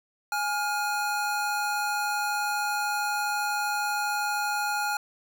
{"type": "tone pair together", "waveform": "square", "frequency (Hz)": [830.6, 1415.2], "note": ["G#5", "F6"], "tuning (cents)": [0, 23], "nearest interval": "major sixth", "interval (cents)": 923, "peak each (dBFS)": [-29, -30], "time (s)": [0.32, 4.97], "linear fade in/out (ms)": 2, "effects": []}